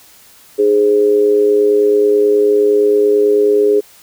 sine tone with amplitude modulation, 415.3 Hz, G#4, in tune, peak -5 dBFS, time 0.58-3.81 s, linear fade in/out 20 ms, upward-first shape sine, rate 109 Hz, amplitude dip 65%, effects white hiss -44 dBFS RMS until 4.02 s

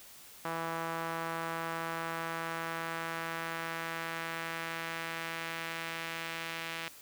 sawtooth tone with band-pass filter sweep, 164.81 Hz, E3, in tune, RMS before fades -38 dBFS, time 0.45-6.88 s, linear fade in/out 0 ms, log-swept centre 1100 to 2500 Hz, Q 1.3, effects white hiss -53 dBFS RMS until 7.01 s

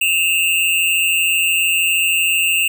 square tone pair together, 2602 / 2775 Hz, E7 / F7, -23 / -12 cents, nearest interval minor second, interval 111 cents, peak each -19 / -16 dBFS, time 0.01-2.68 s, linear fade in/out 5 ms, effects none

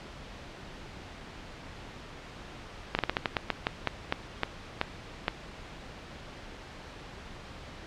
slowing click train, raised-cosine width 0.3 ms, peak -9 dBFS, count 14, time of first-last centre 2.95-5.281 s, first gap 39 ms, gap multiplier 1.23, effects pink hiss -45 dBFS RMS until 7.86 s + low-pass 4000 Hz 12 dB/octave

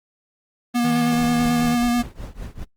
square tone with vibrato, 240.1 Hz, B3, 49 cents flat, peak -18 dBFS, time 0.74-2.03 s, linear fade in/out 20 ms, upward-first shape square, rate 9.2 Hz, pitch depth 16 cents each way
square tone, 160.8 Hz, E3, 43 cents flat, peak -26 dBFS, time 0.84-1.75 s, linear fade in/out 5 ms
brown noise with tremolo, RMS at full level -30 dBFS, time 1.19-2.65 s, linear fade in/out 20 ms, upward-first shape triangle, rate 5 Hz, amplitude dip 95%
effects noise-tail reverb RT60 0.1 s tail -26 dB re dry + Opus 32 kbps

